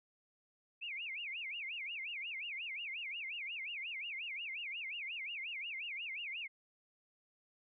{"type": "tone with vibrato", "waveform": "sine", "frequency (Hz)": 2440, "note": "D#7", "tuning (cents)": -34, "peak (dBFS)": -40, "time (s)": [0.81, 6.48], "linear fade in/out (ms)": 20, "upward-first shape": "sine", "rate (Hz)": 5.6, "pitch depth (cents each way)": 280, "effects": []}